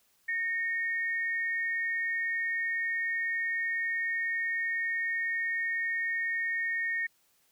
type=tone pair together; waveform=sine; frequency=1842 / 2212 Hz; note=A#6 / C#7; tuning=-21 / -4 cents; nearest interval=minor third; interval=317 cents; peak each=-29 / -37 dBFS; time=0.28-7.07 s; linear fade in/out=10 ms; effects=white hiss -69 dBFS RMS until 7.51 s